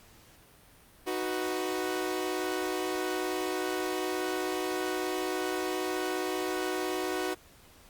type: chord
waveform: sawtooth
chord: B major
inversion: first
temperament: equal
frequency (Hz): 311.1 / 370 / 493.9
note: D#4 / F#4 / B4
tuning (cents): 0 / 0 / 0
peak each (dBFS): -32 / -28 / -34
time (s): 1.06-7.35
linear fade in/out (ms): 20
effects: pink hiss -57 dBFS RMS until 7.89 s + Opus 48 kbps